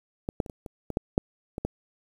clicks, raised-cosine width 2 ms, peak -16 / -11 / -27 / -25 / -25 / -19 / -11 / -7 / -19 / -14 dBFS, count 10, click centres 0.289 / 0.402 / 0.462 / 0.498 / 0.662 / 0.903 / 0.971 / 1.179 / 1.581 / 1.65 s, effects 8-bit

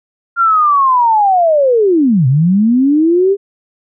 sine linear two-way sweep, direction down then up, 1400 to 123.47 to 405.8 Hz, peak -7 dBFS, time 0.36-3.37 s, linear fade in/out 50 ms, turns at 2.27 s, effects none

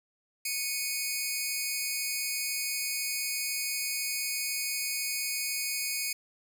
10% pulse tone pair together, 2217 / 2478 Hz, C#7 / D#7, 0 / -8 cents, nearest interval major second, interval 192 cents, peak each -24 dBFS, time 0.45-6.13 s, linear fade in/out 5 ms, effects none

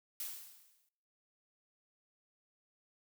blue noise with exponential decay, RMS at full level -39 dBFS, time 0.2-0.89 s, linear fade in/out 2 ms, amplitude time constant 150 ms, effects noise-tail reverb RT60 0.9 s tail -25 dB re dry

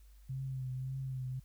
sine tone with vibrato, 131.1 Hz, C3, 4 cents sharp, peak -36 dBFS, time 0.29-1.4 s, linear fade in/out 10 ms, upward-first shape triangle, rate 1.8 Hz, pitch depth 44 cents each way, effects added 50 Hz sine -55 dBFS peak until 1.44 s + white hiss -71 dBFS RMS until 1.44 s

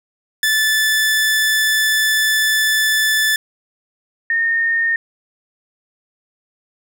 sawtooth / sine tone pair in turn, 1748 / 1833.7 Hz, A6 / A#6, -12 / -29 cents, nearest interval minor second, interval 83 cents, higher second, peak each -10 / -14 dBFS, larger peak first, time 0.43-3.36 / 4.3-4.96 s, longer first, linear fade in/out 2 ms, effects none

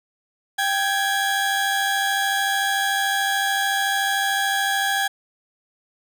30% pulse tone pair together, 787 / 1667.6 Hz, G5 / G#6, +7 / +7 cents, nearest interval octave + minor second, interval 1300 cents, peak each -20 dBFS, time 0.58-5.08 s, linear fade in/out 10 ms, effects none

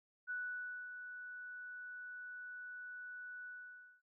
sine tone with ADSR envelope, 1480 Hz, F#6, in tune, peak -38 dBFS, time 0.27-4.02 s, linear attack 34 ms, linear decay 580 ms, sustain -8 dB, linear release 560 ms, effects none

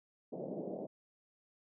white band-pass noise, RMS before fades -42 dBFS, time 0.32-0.87 s, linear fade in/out 10 ms, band 150 to 640 Hz, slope 48 dB/octave, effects none

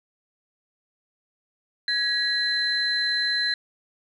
sine tone cluster, 1672 / 1932 / 4069 Hz, G#6 / B6 / C8, +11 / -39 / -49 cents, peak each -26 / -30 / -23 dBFS, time 1.88-3.54 s, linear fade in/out 2 ms, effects tanh soft clip ceiling -13 dBFS

